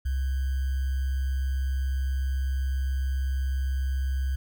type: tone with sample-and-hold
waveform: sine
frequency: 66.2 Hz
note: C2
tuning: 21 cents sharp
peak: -24 dBFS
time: 0.05-4.36 s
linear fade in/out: 10 ms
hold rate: 1575 Hz
effects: none